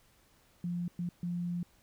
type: tone bursts at uneven times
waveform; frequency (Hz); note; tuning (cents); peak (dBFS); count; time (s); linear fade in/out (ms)
sine; 174.61; F3; 0; -32; 3; 0.64-0.88 / 0.99-1.09 / 1.23-1.63; 2
effects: pink hiss -66 dBFS RMS until 1.82 s